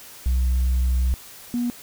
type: tone pair in turn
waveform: sine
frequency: 63 / 241.5 Hz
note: B1 / B3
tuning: +35 / -39 cents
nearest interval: octave + major seventh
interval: 2326 cents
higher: second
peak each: -15 / -20 dBFS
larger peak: first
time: 0.26-1.14 / 1.54-1.7 s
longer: first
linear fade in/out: 0 ms
effects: tanh soft clip ceiling -16 dBFS + white hiss -43 dBFS RMS until 1.82 s